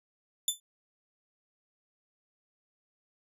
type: tone with exponential decay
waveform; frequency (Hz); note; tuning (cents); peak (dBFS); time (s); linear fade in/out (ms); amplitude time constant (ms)
15% pulse; 3522; A7; +1; -15; 0.48-0.6; 2; 24
effects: resampled to 32000 Hz